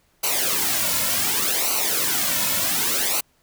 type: noise with flanger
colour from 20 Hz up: white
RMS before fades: -22 dBFS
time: 0.23-3.21 s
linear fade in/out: 10 ms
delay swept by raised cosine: 0.57 to 2.57 ms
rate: 0.67 Hz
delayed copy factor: -0.75
effects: pink hiss -63 dBFS RMS until 3.42 s

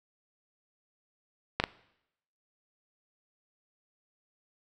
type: clicks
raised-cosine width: 0.3 ms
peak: -9 dBFS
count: 2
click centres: 1.6 / 1.639 s
effects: noise-tail reverb RT60 0.8 s tail -20 dB re dry

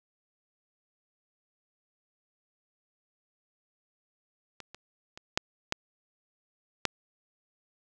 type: clicks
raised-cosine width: 0.2 ms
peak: -25 / -27 / -26 / -7 / -10 / -7 dBFS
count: 6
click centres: 4.603 / 4.746 / 5.175 / 5.375 / 5.724 / 6.853 s
effects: none

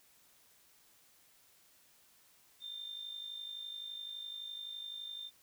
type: tone with amplitude modulation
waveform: sine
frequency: 3600 Hz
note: A7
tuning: 39 cents sharp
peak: -39 dBFS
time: 2.6-5.31 s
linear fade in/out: 50 ms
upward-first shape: sine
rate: 51.8 Hz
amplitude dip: 65%
effects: white hiss -66 dBFS RMS until 5.42 s

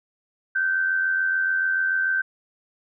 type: tone pair together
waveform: sine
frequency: 1462.1 / 1549 Hz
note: F#6 / G6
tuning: -21 / -21 cents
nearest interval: minor second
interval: 100 cents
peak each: -31 / -20 dBFS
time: 0.55-2.22 s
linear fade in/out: 10 ms
effects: none

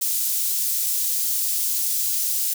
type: high-pass noise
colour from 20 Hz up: white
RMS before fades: -23 dBFS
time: 0.01-2.54 s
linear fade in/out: 10 ms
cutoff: 6000 Hz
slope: 12 dB/octave
effects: none

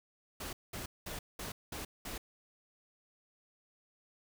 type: noise bursts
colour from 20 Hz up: pink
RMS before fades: -42 dBFS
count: 6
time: 0.4-2.18 s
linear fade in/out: 5 ms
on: 130 ms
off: 200 ms
effects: none

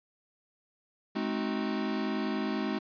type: chord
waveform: square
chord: Ab dominant seventh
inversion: none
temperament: equal with one note detuned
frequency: 211.6 / 261.6 / 311.1 / 370 Hz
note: Ab3 / C4 / Eb4 / Gb4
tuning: +33 / 0 / 0 / 0 cents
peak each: -34 / -36 / -37 / -38 dBFS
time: 1.15-2.79 s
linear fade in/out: 10 ms
effects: resampled to 11025 Hz

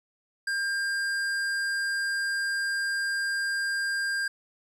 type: tone with hard clipping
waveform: sine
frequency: 1600 Hz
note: G6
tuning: 35 cents sharp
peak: -28 dBFS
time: 0.47-4.28 s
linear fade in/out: 5 ms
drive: 12 dB
effects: none

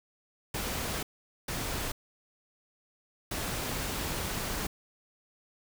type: noise bursts at uneven times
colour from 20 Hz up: pink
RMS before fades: -34 dBFS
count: 3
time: 0.54-1.03 / 1.48-1.92 / 3.31-4.67 s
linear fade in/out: 5 ms
effects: none

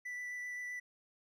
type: tone with vibrato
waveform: triangle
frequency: 1975.5 Hz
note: B6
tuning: in tune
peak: -38 dBFS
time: 0.05-0.8 s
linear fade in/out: 10 ms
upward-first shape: sine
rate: 7.7 Hz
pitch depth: 9 cents each way
effects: none

